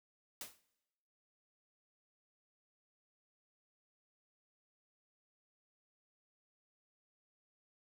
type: noise with exponential decay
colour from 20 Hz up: white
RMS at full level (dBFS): -42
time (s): 0.41-0.61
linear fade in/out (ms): 2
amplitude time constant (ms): 43
effects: noise-tail reverb RT60 1.0 s tail -21 dB re dry